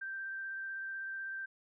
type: tone with vibrato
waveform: sine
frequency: 1569 Hz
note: G6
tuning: 1 cent sharp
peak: -38 dBFS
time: 0.01-1.46 s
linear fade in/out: 10 ms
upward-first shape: square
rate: 16 Hz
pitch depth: 8 cents each way
effects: none

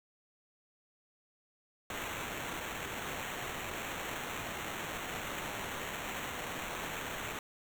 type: noise with sample-and-hold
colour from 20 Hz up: white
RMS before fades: -40 dBFS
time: 1.9-7.39 s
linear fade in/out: 2 ms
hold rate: 4900 Hz
effects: none

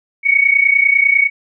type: tone pair together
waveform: sine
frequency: 2217 / 2247 Hz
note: C#7 / C#7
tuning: 0 / +23 cents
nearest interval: unison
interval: 23 cents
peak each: -12 dBFS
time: 0.23-1.3 s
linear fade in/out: 50 ms
effects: none

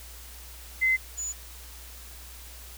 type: tone pair in turn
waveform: sine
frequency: 2056 / 6934 Hz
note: C7 / A8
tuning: -31 / -26 cents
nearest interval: octave + major sixth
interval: 2105 cents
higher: second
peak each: -20 / -30 dBFS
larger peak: first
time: 0.81-0.97 / 1.17-1.33 s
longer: neither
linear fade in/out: 20 ms
effects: added 60 Hz sine -45 dBFS peak until 2.77 s + white hiss -47 dBFS RMS until 2.77 s

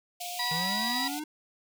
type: high-pass noise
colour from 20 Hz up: pink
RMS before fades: -39 dBFS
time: 0.2-1.2 s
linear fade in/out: 10 ms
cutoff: 2300 Hz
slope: 96 dB/octave
type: tone with pitch glide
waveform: sine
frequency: 708 to 738.9 Hz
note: F5 to F#5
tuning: +23 to -3 cents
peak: -38 dBFS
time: 0.2-1.19 s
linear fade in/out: 10 ms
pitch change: +74 cents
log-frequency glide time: 0.31-0.54 s
type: harmonic tone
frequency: 973 Hz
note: B5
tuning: 26 cents flat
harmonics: 1 / 2 / 4 / 5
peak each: -34 / -34 / -34 / -34 dBFS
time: 0.39-1.08 s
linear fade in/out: 5 ms
type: linear sweep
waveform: square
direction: up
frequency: 155.56 to 310.1 Hz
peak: -35 dBFS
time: 0.51-1.24 s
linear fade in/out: 5 ms
effects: none

